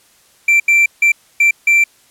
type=tone bursts at uneven times; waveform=triangle; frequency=2349 Hz; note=D7; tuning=in tune; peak=-6 dBFS; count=5; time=0.48-0.6 / 0.68-0.86 / 1.02-1.12 / 1.4-1.51 / 1.67-1.84 s; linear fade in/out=5 ms; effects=white hiss -51 dBFS RMS until 2.1 s + low-pass 12000 Hz 12 dB/octave

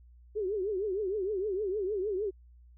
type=tone with vibrato; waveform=sine; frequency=398.3 Hz; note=G4; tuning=28 cents sharp; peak=-29 dBFS; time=0.35-2.31 s; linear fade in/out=20 ms; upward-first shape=triangle; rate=6.5 Hz; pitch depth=190 cents each way; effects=added 60 Hz sine -53 dBFS peak until 2.77 s

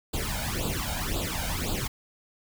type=noise with flanger; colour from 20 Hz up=pink; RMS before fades=-30 dBFS; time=0.13-1.88 s; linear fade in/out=10 ms; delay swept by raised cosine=0.25 to 1.35 ms; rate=1.9 Hz; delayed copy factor=+0.85; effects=none

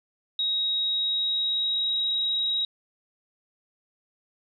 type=tone with pitch glide; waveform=sine; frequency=3794 to 3818 Hz; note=A#7 to A#7; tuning=+30 to +41 cents; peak=-23 dBFS; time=0.39-2.65 s; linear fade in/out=2 ms; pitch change=+11 cents; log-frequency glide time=0.8-1.93 s; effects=none

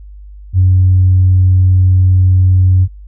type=tone; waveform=sine; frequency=92.5 Hz; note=F#2; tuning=in tune; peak=-4 dBFS; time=0.53-2.88 s; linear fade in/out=50 ms; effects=tanh soft clip ceiling -1 dBFS + added 50 Hz sine -30 dBFS peak until 3.07 s

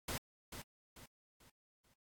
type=noise with echo; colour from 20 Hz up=pink; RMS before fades=-40 dBFS; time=0.08-0.18 s; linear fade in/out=5 ms; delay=440 ms; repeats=4; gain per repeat=-8 dB; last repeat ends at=1.94 s; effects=AAC 64 kbps

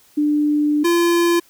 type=tone pair in turn; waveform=sine / square; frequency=296.9 / 342.7 Hz; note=D4 / F4; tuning=+19 / -33 cents; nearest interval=major second; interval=248 cents; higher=second; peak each=-14 dBFS; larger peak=neither; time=0.17-0.84 / 0.84-1.4 s; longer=first; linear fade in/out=10 ms; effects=white hiss -53 dBFS RMS until 1.49 s

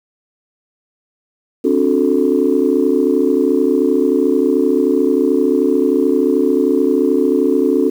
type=chord; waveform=sine; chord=D dominant seventh; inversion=third; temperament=just; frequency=264.3 / 293.7 / 367.1 / 440.5 Hz; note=C4 / D4 / F#4 / A4; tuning=+18 / 0 / -14 / +2 cents; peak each=-16 dBFS; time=1.64-7.9 s; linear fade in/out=10 ms; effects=tanh soft clip ceiling -2 dBFS + 7-bit

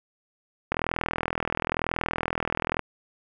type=click train; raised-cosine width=0.5 ms; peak=-10 dBFS; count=86; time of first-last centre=0.72-2.793 s; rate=41 Hz; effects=none

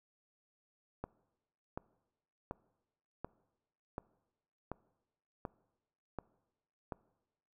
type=click train; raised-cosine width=1 ms; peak=-25 dBFS; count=9; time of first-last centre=1.04-6.922 s; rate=1.36 Hz; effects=noise-tail reverb RT60 1.0 s tail -22 dB re dry

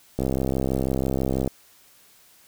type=click train; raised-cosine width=2 ms; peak=-11 dBFS; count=86; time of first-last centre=0.19-1.476 s; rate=66.1 Hz; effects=white hiss -55 dBFS RMS until 2.47 s

